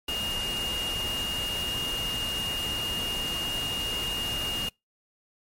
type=tone in noise; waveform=sine; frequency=2840 Hz; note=F7; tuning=28 cents sharp; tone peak=-29 dBFS; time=0.08-4.69 s; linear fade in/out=5 ms; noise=pink; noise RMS=-35 dBFS; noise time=0.08-4.69 s; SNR=+3 dB; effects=noise-tail reverb RT60 0.2 s tail -26 dB re dry + MP3 64 kbps